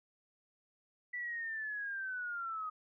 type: linear sweep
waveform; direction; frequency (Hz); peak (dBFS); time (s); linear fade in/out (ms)
sine; down; 1975.5 to 1244.5; -37; 1.13-2.7; 10
effects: none